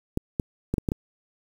clicks, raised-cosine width 3 ms, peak -11 dBFS, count 6, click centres 0.174 / 0.398 / 0.74 / 0.782 / 0.888 / 0.919 s, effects 7-bit

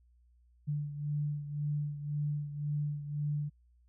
sine beating tone pair, 146.83 / 148.73 Hz, D3 / D3, 0 / +22 cents, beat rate 1.9 Hz, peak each -33 / -39 dBFS, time 0.67-3.5 s, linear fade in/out 20 ms, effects added 60 Hz sine -62 dBFS peak until 3.88 s

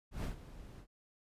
brown noise with ADSR envelope, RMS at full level -36 dBFS, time 0.11-0.87 s, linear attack 130 ms, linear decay 110 ms, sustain -15 dB, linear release 77 ms, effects resampled to 32000 Hz

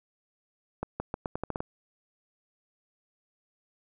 accelerating click train, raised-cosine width 1 ms, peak -17 dBFS, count 9, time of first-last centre 0.83-1.605 s, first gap 170 ms, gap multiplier 0.83, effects none

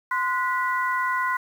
sine tone cluster, 1032 / 1462 / 1961 Hz, C6 / F#6 / B6, -24 / -21 / -13 cents, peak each -24 / -27 / -29 dBFS, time 0.11-1.37 s, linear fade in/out 5 ms, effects 8-bit

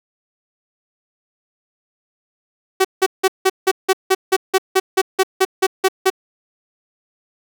sawtooth tone bursts, 379.6 Hz, F#4, 44 cents sharp, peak -7 dBFS, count 16, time 2.8-6.102 s, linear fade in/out 10 ms, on 47 ms, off 170 ms, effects none

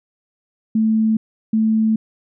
sine tone bursts at uneven times, 220 Hz, A3, in tune, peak -13 dBFS, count 2, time 0.75-1.17 / 1.53-1.96 s, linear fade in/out 5 ms, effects none

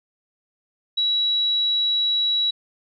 sine tone, 3900 Hz, B7, 23 cents flat, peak -18 dBFS, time 0.97-2.51 s, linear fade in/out 10 ms, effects none

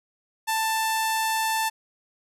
sawtooth tone with low-pass filter, 885 Hz, A5, 10 cents sharp, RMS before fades -25 dBFS, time 0.47-1.7 s, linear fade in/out 20 ms, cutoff 12000 Hz, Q 1.7, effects none

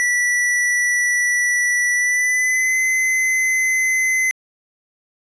square tone with pitch glide, 1957 to 2045 Hz, B6 to C7, -16 to -40 cents, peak -16 dBFS, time 0-4.31 s, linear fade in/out 0 ms, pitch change +76 cents, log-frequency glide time 1.92-2.78 s, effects resampled to 22050 Hz

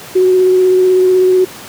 sine tone with vibrato, 370 Hz, F#4, in tune, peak -6 dBFS, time 0.15-1.45 s, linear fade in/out 10 ms, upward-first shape sine, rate 16 Hz, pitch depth 14 cents each way, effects pink hiss -31 dBFS RMS until 1.68 s + high-pass 150 Hz 12 dB/octave

